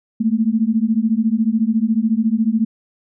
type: beating tone pair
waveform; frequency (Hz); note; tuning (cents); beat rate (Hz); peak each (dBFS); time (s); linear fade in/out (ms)
sine; 215.7 / 229.7; A3 / A#3; -34 / -25; 14; -17 / -17; 0.2-2.65; 10
effects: none